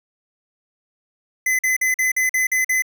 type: tone bursts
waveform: square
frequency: 2028 Hz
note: B6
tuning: 45 cents sharp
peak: -17 dBFS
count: 8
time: 1.46-2.822 s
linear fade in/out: 5 ms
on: 130 ms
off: 46 ms
effects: none